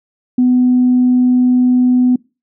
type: tone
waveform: sine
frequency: 250 Hz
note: B3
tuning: 21 cents sharp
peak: -7 dBFS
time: 0.38-2.16 s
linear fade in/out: 5 ms
effects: noise-tail reverb RT60 0.3 s tail -25 dB re dry + tanh soft clip ceiling -3 dBFS